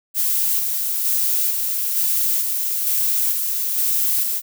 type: noise with tremolo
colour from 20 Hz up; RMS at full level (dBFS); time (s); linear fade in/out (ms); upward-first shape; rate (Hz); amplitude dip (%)
violet; -19; 0.14-4.42; 50; square; 1.1; 30
effects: none